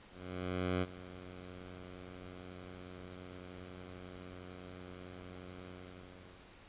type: tone with ADSR envelope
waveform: 10% pulse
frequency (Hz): 91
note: F#2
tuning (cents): -28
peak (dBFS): -23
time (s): 0.1-6.61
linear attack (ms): 720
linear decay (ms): 36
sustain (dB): -17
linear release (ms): 920
effects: pink hiss -58 dBFS RMS until 6.68 s + resampled to 8000 Hz